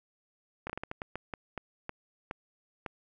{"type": "slowing click train", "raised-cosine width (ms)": 0.5, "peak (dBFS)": -21, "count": 13, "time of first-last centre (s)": [0.67, 2.862], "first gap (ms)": 26, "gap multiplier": 1.32, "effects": []}